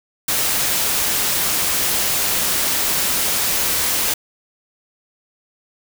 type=noise; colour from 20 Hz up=white; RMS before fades=-19 dBFS; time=0.28-4.14 s; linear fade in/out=5 ms; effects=none